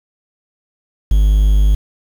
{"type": "tone with quantisation", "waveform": "triangle", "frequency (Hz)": 51, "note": "G#1", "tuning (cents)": -31, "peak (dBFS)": -6, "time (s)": [1.11, 1.75], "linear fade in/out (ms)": 5, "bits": 6, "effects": []}